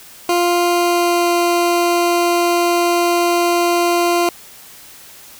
20% pulse tone with pitch glide, 349.2 to 346.8 Hz, F4 to F4, 0 to -12 cents, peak -8 dBFS, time 0.29-4.29 s, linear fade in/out 2 ms, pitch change -12 cents, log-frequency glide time 0.69-1.3 s, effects white hiss -40 dBFS RMS until 5.39 s

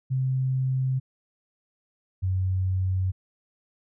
sine tone pair in turn, 130.81 / 93.44 Hz, C3 / F#2, 0 / +18 cents, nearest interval tritone, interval 582 cents, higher first, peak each -22 dBFS, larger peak neither, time 0.1-1 / 2.22-3.12 s, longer neither, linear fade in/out 20 ms, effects none

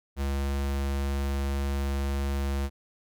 square tone, 69.3 Hz, C#2, in tune, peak -27 dBFS, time 0.16-2.7 s, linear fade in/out 50 ms, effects none

